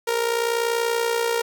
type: tone with amplitude modulation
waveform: sawtooth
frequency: 466.2 Hz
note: A#4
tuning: in tune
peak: -14 dBFS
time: 0.07-1.42 s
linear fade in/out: 10 ms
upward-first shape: sine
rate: 60.6 Hz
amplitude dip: 60%
effects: none